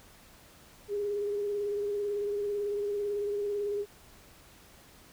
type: tone with vibrato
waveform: sine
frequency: 409.5 Hz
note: G#4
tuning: 24 cents flat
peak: -29 dBFS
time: 0.88-3.86 s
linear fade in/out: 50 ms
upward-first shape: sine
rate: 18 Hz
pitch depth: 28 cents each way
effects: pink hiss -56 dBFS RMS until 5.12 s